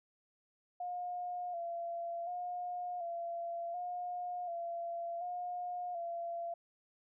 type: tone with vibrato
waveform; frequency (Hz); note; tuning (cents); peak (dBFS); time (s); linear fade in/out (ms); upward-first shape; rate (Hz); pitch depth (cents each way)
sine; 698.5; F5; 0; -37; 0.8-6.54; 5; square; 0.68; 39
effects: none